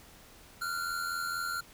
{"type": "tone pair together", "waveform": "square", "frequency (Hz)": [1384, 1468.4], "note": ["F6", "F#6"], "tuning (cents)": [-16, -14], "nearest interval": "minor second", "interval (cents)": 102, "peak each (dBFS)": [-34, -40], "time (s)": [0.61, 1.61], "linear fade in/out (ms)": 10, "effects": ["pink hiss -55 dBFS RMS until 1.73 s"]}